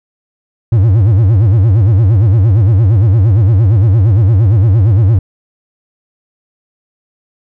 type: tone with vibrato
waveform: triangle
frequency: 104.2 Hz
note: G#2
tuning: 6 cents sharp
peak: -3 dBFS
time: 0.72-5.19 s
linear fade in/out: 5 ms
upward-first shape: sine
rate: 8.7 Hz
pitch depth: 240 cents each way
effects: none